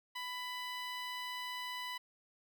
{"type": "tone with notch filter", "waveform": "15% pulse", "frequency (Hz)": 995, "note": "B5", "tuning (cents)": 13, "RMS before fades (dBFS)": -42, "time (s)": [0.15, 1.98], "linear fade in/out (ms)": 10, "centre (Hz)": 9700, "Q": 1.8, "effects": []}